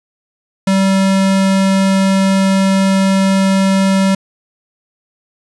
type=tone; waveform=square; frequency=193 Hz; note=G3; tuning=27 cents flat; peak=-10 dBFS; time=0.67-4.15 s; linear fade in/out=5 ms; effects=resampled to 24000 Hz + 7-bit